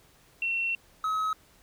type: tone pair in turn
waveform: sine / triangle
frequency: 2716 / 1278.7 Hz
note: F7 / D#6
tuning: -49 / +47 cents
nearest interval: octave + minor second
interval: 1304 cents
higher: first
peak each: -26 / -24 dBFS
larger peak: second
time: 0.42-0.75 / 1.04-1.33 s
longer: first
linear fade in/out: 2 ms
effects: pink hiss -60 dBFS RMS until 1.62 s